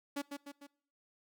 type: tone with echo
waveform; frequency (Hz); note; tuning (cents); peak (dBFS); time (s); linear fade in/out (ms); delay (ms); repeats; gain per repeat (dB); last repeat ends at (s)
sawtooth; 284.3; C#4; +44; -31; 0.16-0.22; 10; 150; 3; -5; 0.67
effects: noise-tail reverb RT60 0.6 s tail -23 dB re dry